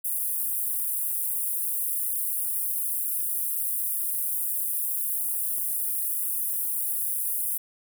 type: high-pass noise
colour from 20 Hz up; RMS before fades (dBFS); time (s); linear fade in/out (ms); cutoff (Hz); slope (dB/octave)
pink; -28; 0.04-7.58; 10; 9800; 48
effects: none